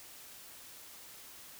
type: silence
effects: white hiss -52 dBFS RMS until 1.59 s